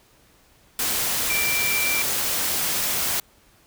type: tone in noise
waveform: sine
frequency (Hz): 2349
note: D7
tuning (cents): 0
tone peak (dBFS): -23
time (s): 1.3-2.02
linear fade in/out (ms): 2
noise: white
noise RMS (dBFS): -24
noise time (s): 0.79-3.2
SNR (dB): -2
effects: pink hiss -57 dBFS RMS until 3.66 s